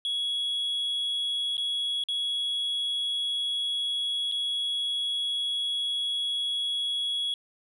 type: tone with dropouts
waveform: sine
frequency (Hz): 3346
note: G#7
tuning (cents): +12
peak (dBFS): -24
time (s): 0.05-7.34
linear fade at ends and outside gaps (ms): 1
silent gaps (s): 1.569-1.579 / 2.038-2.086 / 4.315-4.321
effects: tanh soft clip ceiling -25 dBFS